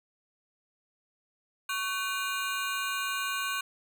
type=ring-modulated tone; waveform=25% pulse; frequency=1317 Hz; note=E6; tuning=2 cents flat; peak=-23 dBFS; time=1.69-3.61 s; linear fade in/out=5 ms; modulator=204 Hz; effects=none